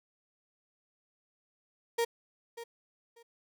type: tone with echo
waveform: 35% pulse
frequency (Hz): 466.2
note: A#4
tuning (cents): 0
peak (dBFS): -25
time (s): 1.98-2.05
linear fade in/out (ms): 10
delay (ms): 590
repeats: 2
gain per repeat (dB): -14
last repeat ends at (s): 3.23
effects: none